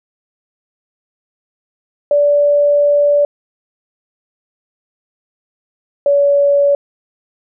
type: tone pair in turn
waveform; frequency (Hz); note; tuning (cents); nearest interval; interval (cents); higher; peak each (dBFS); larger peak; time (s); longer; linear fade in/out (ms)
sine; 580 / 568.4; D5 / C#5; -22 / +43; unison; 35; first; -8; neither; 2.11-3.25 / 6.06-6.75; first; 2
effects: none